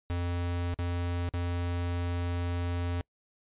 square tone with dropouts, 87.31 Hz, F2, in tune, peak -30 dBFS, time 0.1-3.01 s, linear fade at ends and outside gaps 0 ms, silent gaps 0.741-0.789 / 1.29-1.338 s, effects noise-tail reverb RT60 0.1 s tail -26 dB re dry + resampled to 8000 Hz

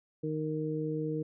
harmonic tone, 154.9 Hz, D#3, 7 cents flat, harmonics 1 / 2 / 3, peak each -35 / -35 / -35 dBFS, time 0.23-1.23 s, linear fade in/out 10 ms, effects none

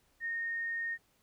sine tone, 1846 Hz, A#6, 17 cents flat, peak -33 dBFS, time 0.2-0.98 s, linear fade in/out 50 ms, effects pink hiss -71 dBFS RMS until 1.22 s

